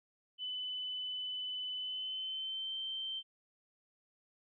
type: tone with pitch glide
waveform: sine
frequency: 3007 to 3118 Hz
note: F#7 to G7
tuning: +27 to -10 cents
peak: -37 dBFS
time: 0.38-3.23 s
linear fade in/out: 50 ms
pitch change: +63 cents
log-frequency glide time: 1.76-2.76 s
effects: none